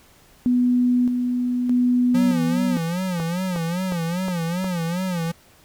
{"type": "tone with tremolo", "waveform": "sine", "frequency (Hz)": 246.9, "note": "B3", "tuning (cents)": 0, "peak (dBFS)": -15, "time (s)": [0.46, 2.77], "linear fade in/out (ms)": 0, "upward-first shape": "square", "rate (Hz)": 0.81, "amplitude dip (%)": 40}
{"type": "tone with vibrato", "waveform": "square", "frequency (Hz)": 175.9, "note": "F3", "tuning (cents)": 13, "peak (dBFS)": -23, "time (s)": [2.14, 5.32], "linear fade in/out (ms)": 10, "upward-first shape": "sine", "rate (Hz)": 2.5, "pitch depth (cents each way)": 120}
{"type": "click train", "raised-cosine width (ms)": 1, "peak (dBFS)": -17, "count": 5, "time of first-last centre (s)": [3.2, 4.644], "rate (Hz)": 2.77}
{"effects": ["pink hiss -53 dBFS RMS until 5.64 s"]}